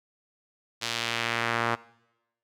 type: tone with band-pass filter sweep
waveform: sawtooth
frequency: 116.54 Hz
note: A#2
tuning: in tune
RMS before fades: -29 dBFS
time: 0.81-1.76 s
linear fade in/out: 20 ms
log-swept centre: 4400 to 1200 Hz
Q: 1.2
effects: noise-tail reverb RT60 0.9 s tail -21 dB re dry